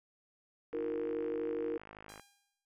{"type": "chord", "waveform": "sine", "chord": "Eb suspended second", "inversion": "none", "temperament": "equal with one note detuned", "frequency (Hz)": [311.1, 354.7, 466.2], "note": ["Eb4", "F4", "Bb4"], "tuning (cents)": [0, 27, 0], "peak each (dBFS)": [-40, -41, -35], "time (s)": [0.73, 1.78], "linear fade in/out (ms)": 10}
{"type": "click train", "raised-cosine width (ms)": 0.5, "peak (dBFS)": -34, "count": 78, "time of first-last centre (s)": [0.73, 2.197], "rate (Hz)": 52.5}
{"type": "tone with exponential decay", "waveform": "5% pulse", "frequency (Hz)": 806, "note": "G5", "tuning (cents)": 48, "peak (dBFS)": -39, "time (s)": [2.09, 2.65], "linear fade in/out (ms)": 1, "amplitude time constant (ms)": 120}
{"effects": []}